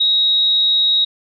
sine tone with amplitude modulation, 3794 Hz, A#7, 30 cents sharp, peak -10 dBFS, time 0-1.05 s, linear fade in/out 10 ms, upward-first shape sine, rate 245 Hz, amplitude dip 35%, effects none

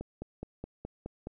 click train, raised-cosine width 2 ms, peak -25 dBFS, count 7, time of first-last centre 0.01-1.271 s, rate 4.76 Hz, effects none

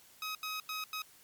15% pulse tone bursts at uneven times, 1266 Hz, D#6, 30 cents sharp, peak -30 dBFS, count 4, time 0.22-0.35 / 0.43-0.6 / 0.69-0.84 / 0.93-1.02 s, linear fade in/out 2 ms, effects white hiss -60 dBFS RMS until 1.23 s + MP3 96 kbps

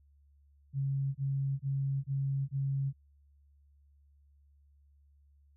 sine tone bursts, 137 Hz, C#3, 20 cents flat, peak -29 dBFS, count 5, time 0.73-2.93 s, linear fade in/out 50 ms, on 420 ms, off 25 ms, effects added 71 Hz sine -61 dBFS peak until 5.56 s

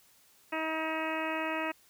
harmonic tone with a mistuned harmonic, 317.9 Hz, D#4, 37 cents sharp, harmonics 1 / 2 / 3 / 4 / 5 / 6 / 7 / 8 / 9, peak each -37 / -37 / -38 / -40 / -43 / -40 / -45 / -39 / -48 dBFS, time 0.52-1.72 s, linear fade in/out 10 ms, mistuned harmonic 9, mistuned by -22 cents, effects white hiss -63 dBFS RMS until 1.89 s

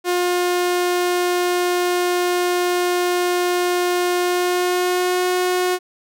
sawtooth tone with pitch glide, 356.2 to 362.8 Hz, F4 to F#4, +34 to -34 cents, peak -13 dBFS, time 0.04-5.79 s, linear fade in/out 50 ms, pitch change +32 cents, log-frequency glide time 4.2-5.27 s, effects none

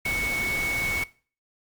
sine tone in noise, 2217 Hz, C#7, in tune, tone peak -25 dBFS, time 0.05-1.04 s, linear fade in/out 5 ms, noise pink, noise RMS -33 dBFS, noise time 0.05-1.04 s, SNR +5 dB, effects noise-tail reverb RT60 0.4 s tail -20 dB re dry + Opus 48 kbps

